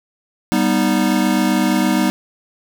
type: chord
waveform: square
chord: G augmented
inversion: none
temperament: equal with one note detuned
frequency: 196 / 244.2 / 311.1 Hz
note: G3 / B3 / D#4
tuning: 0 / -19 / 0 cents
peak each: -19 dBFS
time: 0.52-2.1 s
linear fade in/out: 0 ms
effects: none